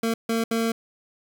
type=tone bursts at uneven times; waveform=25% pulse; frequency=227.6 Hz; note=A#3; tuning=41 cents flat; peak=-18 dBFS; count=3; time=0.03-0.14 / 0.29-0.44 / 0.51-0.72 s; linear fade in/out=5 ms; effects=none